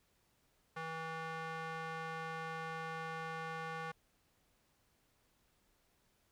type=tone with band-pass filter; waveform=square; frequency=162 Hz; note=E3; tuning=30 cents flat; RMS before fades=-43 dBFS; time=0.76-3.92 s; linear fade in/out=10 ms; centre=1300 Hz; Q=1.3; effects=pink hiss -75 dBFS RMS until 6.31 s